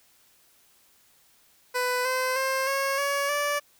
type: tone with pitch steps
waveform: 15% pulse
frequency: 498.4 / 513.9 / 529.9 / 546.3 / 563.3 / 580.8 Hz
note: B4 / C5 / C5 / C#5 / C#5 / D5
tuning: +16 / -31 / +22 / -25 / +28 / -19 cents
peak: -18 dBFS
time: 1.74-3.6 s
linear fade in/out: 20 ms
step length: 310 ms
effects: white hiss -61 dBFS RMS until 3.79 s